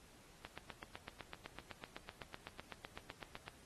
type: click train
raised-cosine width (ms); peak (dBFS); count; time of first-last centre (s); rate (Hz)
0.3; -30; 25; 0.45-3.48; 7.92
effects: pink hiss -64 dBFS RMS until 3.65 s + AAC 32 kbps